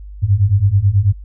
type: beating tone pair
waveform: sine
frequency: 94.5 / 103.7 Hz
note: F#2 / G#2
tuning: +37 / -2 cents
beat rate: 9.2 Hz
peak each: -14 / -12 dBFS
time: 0.22-1.13 s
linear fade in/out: 20 ms
effects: added 50 Hz sine -30 dBFS peak until 1.24 s